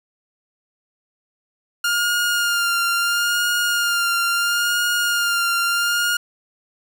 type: tone with vibrato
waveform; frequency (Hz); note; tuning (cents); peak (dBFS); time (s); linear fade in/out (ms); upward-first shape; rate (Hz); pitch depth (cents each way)
sawtooth; 1409; F6; +15; -14; 1.84-6.17; 5; sine; 0.74; 26
effects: none